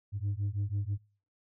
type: beating tone pair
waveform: sine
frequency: 98.2 / 104.3 Hz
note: G2 / G#2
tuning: +4 / +8 cents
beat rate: 6.1 Hz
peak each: -31 dBFS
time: 0.12-0.98 s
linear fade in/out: 50 ms
effects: noise-tail reverb RT60 0.4 s tail -25 dB re dry + tanh soft clip ceiling -27 dBFS